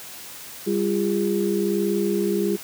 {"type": "tone cluster", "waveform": "sine", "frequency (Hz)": [198.1, 346.3, 407.6], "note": ["G3", "F4", "G#4"], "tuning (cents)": [18, -15, -32], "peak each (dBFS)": -24, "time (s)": [0.66, 2.57], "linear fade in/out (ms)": 20, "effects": ["white hiss -39 dBFS RMS until 2.63 s", "high-pass 80 Hz 12 dB/octave"]}